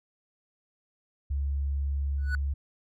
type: tone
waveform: sine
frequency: 69.9 Hz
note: C#2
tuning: 15 cents sharp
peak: -26 dBFS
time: 1.3-2.54 s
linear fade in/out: 10 ms
type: tone with exponential growth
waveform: triangle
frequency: 1480 Hz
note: F#6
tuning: in tune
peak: -25 dBFS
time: 2.18-2.35 s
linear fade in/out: 1 ms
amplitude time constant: 36 ms
effects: none